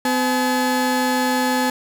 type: tone pair together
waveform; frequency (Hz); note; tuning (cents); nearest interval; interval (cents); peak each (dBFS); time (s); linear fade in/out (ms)
30% pulse; 254.1 / 856; B3 / A5; +49 / -48; octave + major sixth; 2103; -17 / -18; 0.05-1.7; 2
effects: none